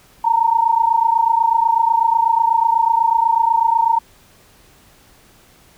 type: tone pair together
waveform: sine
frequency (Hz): 904.2 / 932.3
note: A5 / A#5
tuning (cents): +47 / 0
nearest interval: minor second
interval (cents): 53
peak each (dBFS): -15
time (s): 0.24-3.99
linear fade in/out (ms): 10
effects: pink hiss -50 dBFS RMS until 5.77 s